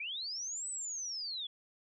sine linear two-way sweep, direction up then down, 2262 to 8130 to 3340 Hz, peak -37 dBFS, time 0-1.47 s, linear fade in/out 5 ms, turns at 0.69 s, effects none

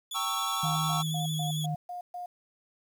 sawtooth tone with vibrato, 3400 Hz, G#7, 40 cents sharp, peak -32 dBFS, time 0.11-1.66 s, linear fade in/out 5 ms, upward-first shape square, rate 11 Hz, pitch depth 27 cents each way
square chord, G diminished seventh, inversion none, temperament equal with one note detuned, 784 / 913.7 / 1108.7 / 1318.5 Hz, G5 / Bb5 / Db6 / Fb6, 0 / -35 / 0 / 0 cents, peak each -39 / -40 / -34 / -34 dBFS, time 0.14-1.03 s, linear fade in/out 20 ms
sine tone with pitch glide, 156.8 to 153.57 Hz, D#3 to D#3, +14 to -22 cents, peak -29 dBFS, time 0.63-1.75 s, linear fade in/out 5 ms, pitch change -36 cents, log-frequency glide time 1.22-1.46 s
sine tone bursts, 713 Hz, F5, 36 cents sharp, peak -35 dBFS, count 7, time 0.64-2.26 s, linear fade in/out 5 ms, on 120 ms, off 130 ms
effects 10-bit

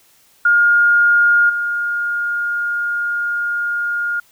sine tone with level steps, 1419 Hz, F6, 27 cents sharp, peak -9 / -17 dBFS, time 0.45-4.2 s, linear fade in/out 5 ms, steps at 1.49 s, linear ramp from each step 10 ms, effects white hiss -53 dBFS RMS until 4.31 s

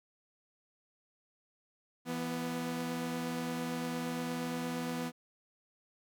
sawtooth tone pair together, 167.47 / 246.9 Hz, E3 / B3, +28 / 0 cents, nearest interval perfect fifth, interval 672 cents, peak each -36 / -32 dBFS, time 2.05-5.12 s, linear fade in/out 50 ms, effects none

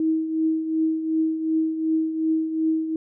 sine tone with tremolo, 318.9 Hz, D#4, 43 cents sharp, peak -17 dBFS, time 0-2.96 s, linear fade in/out 2 ms, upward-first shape triangle, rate 2.7 Hz, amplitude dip 65%, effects none

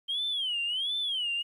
sine tone with vibrato, 3136 Hz, G7, in tune, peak -27 dBFS, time 0.08-1.43 s, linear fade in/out 20 ms, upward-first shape sine, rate 1.4 Hz, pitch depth 210 cents each way, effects tanh soft clip ceiling -24 dBFS + 11-bit

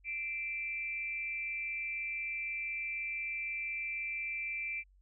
sine tone with amplitude modulation, 2349 Hz, D7, in tune, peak -32 dBFS, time 0.04-4.84 s, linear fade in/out 50 ms, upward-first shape sine, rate 274 Hz, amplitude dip 65%, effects added 47 Hz sine -61 dBFS peak until 5.01 s

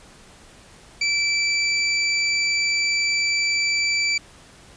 25% pulse tone, 2326 Hz, D7, 17 cents flat, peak -15 dBFS, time 1.01-4.18 s, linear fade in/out 5 ms, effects pink hiss -48 dBFS RMS until 4.76 s + resampled to 22050 Hz

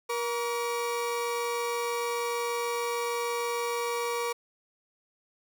30% pulse tone pair together, 474.7 / 1143.5 Hz, A#4 / D6, +31 / -47 cents, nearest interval octave + minor third, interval 1522 cents, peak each -27 / -32 dBFS, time 0.09-4.33 s, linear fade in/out 10 ms, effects none

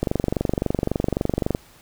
click train, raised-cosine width 2 ms, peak -7 dBFS, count 37, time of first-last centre 0.03-1.549 s, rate 23.7 Hz, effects pink hiss -51 dBFS RMS until 1.81 s

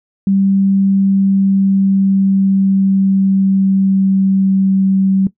sine tone with pitch glide, 195.1 to 192.3 Hz, G3 to G3, -8 to -33 cents, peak -9 dBFS, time 0.27-5.27 s, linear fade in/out 2 ms, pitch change -25 cents, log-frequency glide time 0.94-4.88 s, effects noise-tail reverb RT60 0.1 s tail -17 dB re dry

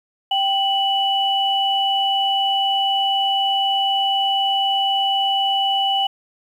sine tone pair together, 784 / 2960 Hz, G5 / F#7, 0 / 0 cents, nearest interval octave + major seventh, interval 2300 cents, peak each -19 dBFS, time 0.31-6.07 s, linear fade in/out 5 ms, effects 8-bit

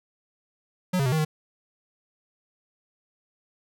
square tone with pitch steps, 182.8 / 137.5 / 126.8 / 157.8 / 154.2 Hz, F#3 / C#3 / B2 / D#3 / D#3, -21 / -14 / +46 / +25 / -15 cents, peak -22 dBFS, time 0.93-1.25 s, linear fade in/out 10 ms, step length 64 ms, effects none

